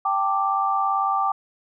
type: chord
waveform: sine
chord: G suspended second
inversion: none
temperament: just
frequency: 784 / 882 / 1176 Hz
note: G5 / A5 / D6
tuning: 0 / +4 / +2 cents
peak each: -23 / -28 / -22 dBFS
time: 0.05-1.32 s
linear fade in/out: 5 ms
effects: none